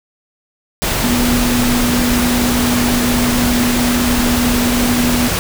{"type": "tone in noise", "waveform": "sine", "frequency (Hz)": 243.4, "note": "B3", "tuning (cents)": -25, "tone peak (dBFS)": -14, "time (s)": [1.04, 5.28], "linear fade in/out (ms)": 0, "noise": "pink", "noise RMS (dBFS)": -17, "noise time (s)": [0.82, 5.39], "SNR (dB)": 0, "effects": []}